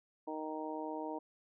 harmonic tone, 155.56 Hz, D#3, in tune, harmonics 2 / 3 / 4 / 5 / 6, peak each -42 / -45 / -45 / -47 / -44 dBFS, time 0.27-1.19 s, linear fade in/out 10 ms, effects none

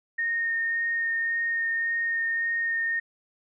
sine tone with vibrato, 1842 Hz, A#6, 21 cents flat, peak -24 dBFS, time 0.18-3 s, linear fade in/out 10 ms, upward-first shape sine, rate 1.8 Hz, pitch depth 9 cents each way, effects none

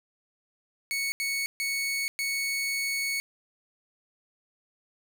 sawtooth tone bursts at uneven times, 2217 Hz, C#7, in tune, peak -24 dBFS, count 4, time 0.91-1.12 / 1.2-1.46 / 1.6-2.08 / 2.19-3.2 s, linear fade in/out 0 ms, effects none

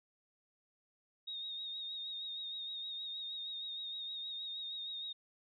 sine tone with vibrato, 3729 Hz, A#7, in tune, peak -40 dBFS, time 1.27-5.13 s, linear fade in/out 10 ms, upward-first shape sine, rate 6.4 Hz, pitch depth 38 cents each way, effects none

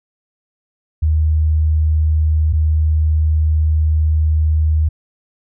sine tone pair in turn, 77.78 / 77.78 Hz, D#2 / D#2, 0 / 0 cents, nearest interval unison, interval 0 cents, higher neither, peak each -11 dBFS, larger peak neither, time 1.02-2.53 / 2.53-4.89 s, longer second, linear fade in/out 10 ms, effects none

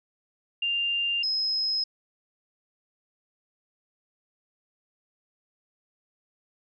sine tone pair in turn, 2794 / 5121 Hz, F7 / D#8, 0 / +49 cents, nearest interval minor seventh, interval 1049 cents, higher second, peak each -24 dBFS, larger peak neither, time 0.62-1.23 / 1.23-1.84 s, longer neither, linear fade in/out 5 ms, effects none

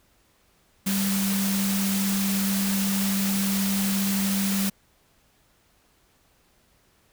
sine tone in noise, 196 Hz, G3, in tune, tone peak -23 dBFS, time 0.86-4.7 s, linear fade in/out 10 ms, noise white, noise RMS -29 dBFS, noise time 0.86-4.7 s, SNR +3 dB, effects pink hiss -63 dBFS RMS until 7.12 s

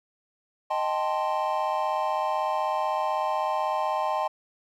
triangle chord, A half-diminished seventh, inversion second, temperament equal, 622.3 / 784 / 880 / 1046.5 Hz, Eb5 / G5 / A5 / C6, 0 / 0 / 0 / 0 cents, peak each -28 dBFS, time 0.7-4.28 s, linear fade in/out 10 ms, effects none

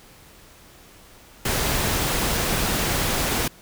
pink noise, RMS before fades -23 dBFS, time 1.45-3.48 s, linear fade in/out 5 ms, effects pink hiss -49 dBFS RMS until 3.61 s

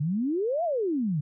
sine exponential two-way sweep, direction up then down, 138.59 to 717 to 138.59 Hz, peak -24 dBFS, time 0-1.21 s, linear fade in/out 10 ms, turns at 0.64 s, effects none

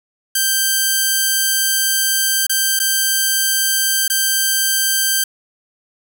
5% pulse tone with dropouts, 1568 Hz, G6, in tune, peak -3 dBFS, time 0.35-5.24 s, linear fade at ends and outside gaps 5 ms, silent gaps 2.468-2.495 / 2.792-2.799 / 4.08-4.099 s, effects 7-bit

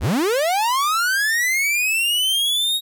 45% pulse linear sweep, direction up, 37.67 to 3800 Hz, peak -17 dBFS, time 0-2.81 s, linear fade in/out 50 ms, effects none

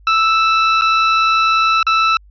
sawtooth tone with dropouts, 1318.5 Hz, E6, in tune, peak -7 dBFS, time 0.07-2.17 s, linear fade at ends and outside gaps 2 ms, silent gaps 0.812-0.819 / 1.829-1.867 s, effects added 50 Hz sine -42 dBFS peak until 2.3 s + resampled to 11025 Hz

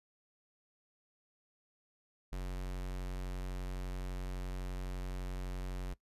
square tone, 45.91 Hz, F#1, 13 cents flat, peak -38 dBFS, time 2.32-5.94 s, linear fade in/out 10 ms, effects noise-tail reverb RT60 0.1 s tail -19 dB re dry + resampled to 32000 Hz

